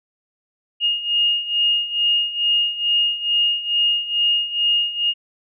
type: beating tone pair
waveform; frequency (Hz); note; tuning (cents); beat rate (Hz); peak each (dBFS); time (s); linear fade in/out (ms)
sine; 2847 / 2849.3; F7 / F7; +33 / +34; 2.3; -22 / -18; 0.8-5.14; 50
effects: none